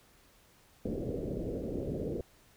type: low-pass noise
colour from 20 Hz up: white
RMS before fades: -36 dBFS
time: 0.85-2.21 s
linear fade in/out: 2 ms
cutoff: 540 Hz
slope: 48 dB/octave
effects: pink hiss -63 dBFS RMS until 2.56 s